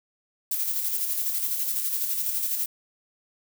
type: noise with tremolo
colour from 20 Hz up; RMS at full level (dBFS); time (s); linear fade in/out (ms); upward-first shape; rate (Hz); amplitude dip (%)
violet; -26; 0.51-2.66; 5; square; 12; 35
effects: none